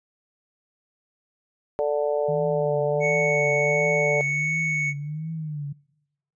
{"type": "harmonic tone", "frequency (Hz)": 146.83, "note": "D3", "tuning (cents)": 0, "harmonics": [3, 4, 5, 6], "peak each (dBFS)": [-25, -23, -32, -36], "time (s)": [1.79, 4.21], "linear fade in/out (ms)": 0}
{"type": "tone with vibrato", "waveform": "sine", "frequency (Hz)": 152.5, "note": "D#3", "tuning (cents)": -34, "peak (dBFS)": -28, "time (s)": [2.28, 5.73], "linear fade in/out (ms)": 10, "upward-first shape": "triangle", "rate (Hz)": 1.4, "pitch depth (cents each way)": 120}
{"type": "tone", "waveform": "triangle", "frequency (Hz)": 2217, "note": "C#7", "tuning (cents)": 0, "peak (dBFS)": -21, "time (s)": [3, 4.94], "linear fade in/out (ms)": 50}
{"effects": ["noise-tail reverb RT60 1.0 s tail -24 dB re dry", "resampled to 22050 Hz"]}